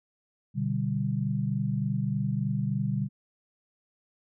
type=chord; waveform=sine; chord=G major; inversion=first; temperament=equal; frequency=123.47 / 146.83 / 196 Hz; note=B2 / D3 / G3; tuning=0 / 0 / 0 cents; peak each=-30 dBFS; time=0.54-3.09 s; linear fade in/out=50 ms; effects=none